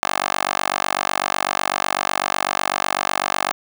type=tone with high-pass filter; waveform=10% pulse; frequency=48 Hz; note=G1; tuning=36 cents flat; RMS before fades=-22 dBFS; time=0.03-3.52 s; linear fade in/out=0 ms; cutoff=880 Hz; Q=1.6; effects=none